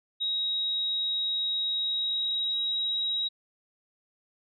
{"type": "tone with pitch glide", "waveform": "sine", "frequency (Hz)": [3803, 3829], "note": ["A#7", "A#7"], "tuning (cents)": [34, 46], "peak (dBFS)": -26, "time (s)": [0.2, 3.29], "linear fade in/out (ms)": 20, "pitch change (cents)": 12, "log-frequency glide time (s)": [1.73, 2.76], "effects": []}